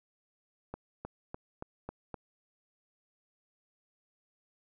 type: accelerating click train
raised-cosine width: 1 ms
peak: -25 dBFS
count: 6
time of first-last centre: 0.74-2.143 s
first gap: 310 ms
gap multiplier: 0.95
effects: none